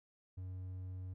triangle tone, 92.5 Hz, F#2, in tune, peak -40 dBFS, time 0.37-1.14 s, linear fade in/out 10 ms, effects none

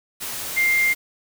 sine tone in noise, 2100 Hz, C7, 6 cents sharp, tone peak -16 dBFS, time 0.56-0.94 s, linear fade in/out 20 ms, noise white, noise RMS -30 dBFS, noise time 0.2-0.95 s, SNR +11 dB, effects none

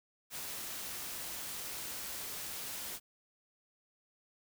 white noise, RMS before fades -42 dBFS, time 0.3-3 s, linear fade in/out 50 ms, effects none

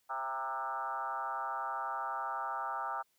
sine tone with frequency modulation, 1062 Hz, C6, 25 cents sharp, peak -34 dBFS, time 0.09-3.03 s, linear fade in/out 20 ms, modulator 132 Hz, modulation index 2.6, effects white hiss -75 dBFS RMS until 3.18 s

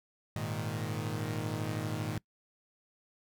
sawtooth chord, Ab suspended second, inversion none, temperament equal, 103.83 / 116.54 / 155.56 Hz, Ab2 / Bb2 / Eb3, 0 / 0 / 0 cents, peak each -34 dBFS, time 0.36-2.18 s, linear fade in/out 0 ms, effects noise-tail reverb RT60 0.1 s tail -23 dB re dry

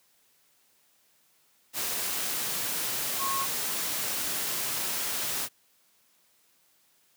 sine tone in noise, 1087 Hz, C#6, 34 cents flat, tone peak -29 dBFS, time 3.18-3.47 s, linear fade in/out 50 ms, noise white, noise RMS -31 dBFS, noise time 1.73-5.49 s, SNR -1 dB, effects white hiss -66 dBFS RMS until 7.16 s + high-pass 100 Hz 12 dB/octave

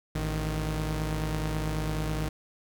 sawtooth tone pair together, 54.73 / 155 Hz, A1 / D#3, -9 / -6 cents, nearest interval octave + tritone, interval 1803 cents, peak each -27 dBFS, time 0.15-2.29 s, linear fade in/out 5 ms, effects none

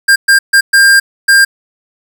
square tone bursts at uneven times, 1600 Hz, G6, 35 cents sharp, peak -4 dBFS, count 5, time 0.08-0.16 / 0.28-0.39 / 0.53-0.61 / 0.73-1 / 1.28-1.45 s, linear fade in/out 10 ms, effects 7-bit

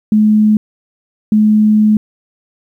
sine tone bursts at uneven times, 213.5 Hz, G#3, 48 cents sharp, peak -6 dBFS, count 2, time 0.12-0.57 / 1.32-1.97 s, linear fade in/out 2 ms, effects 8-bit

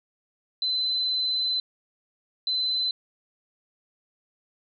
sine tone bursts at uneven times, 4041 Hz, B7, 39 cents sharp, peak -23 dBFS, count 2, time 0.62-1.6 / 2.47-2.91 s, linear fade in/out 2 ms, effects none

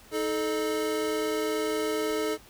square tone cluster, 313.8 / 433.4 / 611 Hz, D#4 / A4 / D#5, +15 / -26 / -32 cents, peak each -33 / -29 / -36 dBFS, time 0.11-2.38 s, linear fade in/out 50 ms, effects pink hiss -53 dBFS RMS until 2.49 s

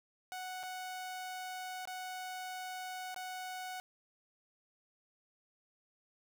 sawtooth tone with dropouts, 740 Hz, F#5, in tune, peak -37 dBFS, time 0.32-3.8 s, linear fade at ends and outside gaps 0 ms, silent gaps 0.631-0.635 / 1.854-1.874 / 3.144-3.162 s, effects none

